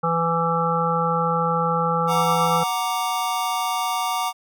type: harmonic tone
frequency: 166.6 Hz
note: E3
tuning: 19 cents sharp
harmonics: 1 / 3 / 5 / 7 / 8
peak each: -25 / -25 / -25 / -25 / -25 dBFS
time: 0.03-2.64 s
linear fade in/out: 10 ms
type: chord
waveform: square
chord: Gb augmented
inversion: none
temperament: equal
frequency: 740 / 932.3 / 1174.7 Hz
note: Gb5 / Bb5 / D6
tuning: 0 / 0 / 0 cents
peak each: -27 dBFS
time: 2.07-4.33 s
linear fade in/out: 50 ms
effects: none